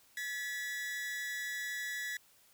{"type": "tone pair together", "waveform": "40% pulse", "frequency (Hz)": [1710.6, 1952], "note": ["A6", "B6"], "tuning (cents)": [-49, -21], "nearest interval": "major second", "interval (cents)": 228, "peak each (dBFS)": [-40, -38], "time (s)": [0.17, 2.17], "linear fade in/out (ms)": 2, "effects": ["white hiss -65 dBFS RMS until 2.53 s"]}